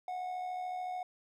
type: tone with amplitude modulation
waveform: triangle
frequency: 731 Hz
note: F#5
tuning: 21 cents flat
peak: -32 dBFS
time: 0.08-1.03 s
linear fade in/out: 2 ms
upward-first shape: sine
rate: 73.7 Hz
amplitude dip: 40%
effects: none